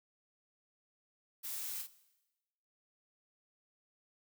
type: noise with echo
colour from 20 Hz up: blue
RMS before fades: -42 dBFS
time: 1.43-1.83 s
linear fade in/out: 20 ms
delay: 45 ms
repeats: 1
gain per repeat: -5 dB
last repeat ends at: 1.875 s
effects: noise-tail reverb RT60 1.0 s tail -17 dB re dry